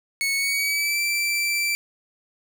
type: tone with pitch glide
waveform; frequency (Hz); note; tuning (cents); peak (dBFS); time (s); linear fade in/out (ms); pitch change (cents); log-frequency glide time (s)
sawtooth; 2208 to 2339; C#7 to D7; -7 to -8; -18; 0.21-1.75; 0; +99; 0.35-1
effects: none